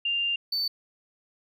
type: tone pair in turn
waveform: sine / triangle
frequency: 2794 / 4527 Hz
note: F7 / C#8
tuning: 0 / +36 cents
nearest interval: minor sixth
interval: 836 cents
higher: second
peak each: -24 dBFS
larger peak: neither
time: 0.05-0.36 / 0.52-0.68 s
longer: first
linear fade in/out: 5 ms
effects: none